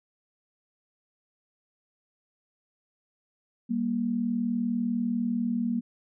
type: tone pair together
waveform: sine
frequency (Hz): 196 / 236.1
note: G3 / A#3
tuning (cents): 0 / +22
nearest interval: minor third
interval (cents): 322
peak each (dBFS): -31 / -26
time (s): 3.69-5.81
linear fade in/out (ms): 20
effects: none